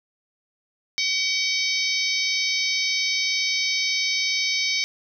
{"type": "harmonic tone with a mistuned harmonic", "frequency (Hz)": 757, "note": "F#5", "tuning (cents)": 39, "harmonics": [3, 4, 5, 6, 7, 8], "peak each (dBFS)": [-25, -33, -29, -29, -27, -32], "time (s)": [0.98, 4.84], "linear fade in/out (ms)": 0, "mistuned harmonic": 4, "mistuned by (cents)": 50, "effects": ["9-bit"]}